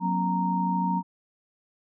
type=tone cluster; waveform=sine; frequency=183.4 / 236.9 / 269.9 / 929 Hz; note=F#3 / A#3 / C#4 / A#5; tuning=-15 / +28 / -46 / -6 cents; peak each=-26 / -35 / -34 / -26 dBFS; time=0-1.03 s; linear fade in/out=50 ms; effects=none